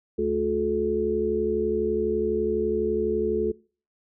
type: harmonic tone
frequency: 72 Hz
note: D2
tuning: 34 cents flat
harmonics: 1 / 3 / 5 / 6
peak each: -36 / -30 / -26 / -25 dBFS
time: 0.18-3.52 s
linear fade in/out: 10 ms
effects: noise-tail reverb RT60 0.4 s tail -23 dB re dry